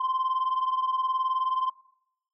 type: beating tone pair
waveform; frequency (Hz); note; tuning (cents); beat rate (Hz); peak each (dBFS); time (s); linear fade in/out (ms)
sine; 1036 / 1055; C6 / C6; -17 / +14; 19; -24 / -28; 0-1.7; 10
effects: noise-tail reverb RT60 0.7 s tail -19 dB re dry + tanh soft clip ceiling -21 dBFS